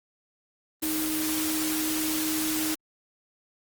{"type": "tone in noise", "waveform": "sine", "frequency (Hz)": 312.9, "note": "D#4", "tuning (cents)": 10, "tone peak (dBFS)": -28, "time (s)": [0.82, 2.75], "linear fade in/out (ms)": 10, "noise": "white", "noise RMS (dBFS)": -30, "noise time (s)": [0.82, 2.75], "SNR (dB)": -1, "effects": ["Opus 24 kbps"]}